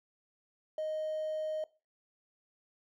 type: tone with hard clipping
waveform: triangle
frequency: 622.3 Hz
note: D#5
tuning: in tune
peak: -33 dBFS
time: 0.78-1.64 s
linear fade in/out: 2 ms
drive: 4 dB
effects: noise-tail reverb RT60 0.3 s tail -20 dB re dry